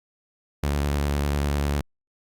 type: tone with vibrato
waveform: sawtooth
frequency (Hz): 71.8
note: D2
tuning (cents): -39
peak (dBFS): -18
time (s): 0.63-1.81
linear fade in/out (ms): 5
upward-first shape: sine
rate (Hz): 10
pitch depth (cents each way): 23
effects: Opus 48 kbps